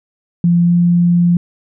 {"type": "tone with pitch glide", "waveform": "sine", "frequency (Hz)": [172.5, 173.8], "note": ["F3", "F3"], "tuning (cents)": [-21, -8], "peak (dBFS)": -8, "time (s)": [0.44, 1.37], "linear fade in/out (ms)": 2, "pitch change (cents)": 13, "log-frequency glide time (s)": [0.64, 0.72], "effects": []}